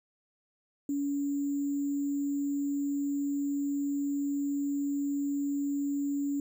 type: tone with sample-and-hold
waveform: sine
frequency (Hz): 283.1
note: C#4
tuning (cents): +37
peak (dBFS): -28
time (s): 0.89-6.4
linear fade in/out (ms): 2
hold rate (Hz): 7350
effects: none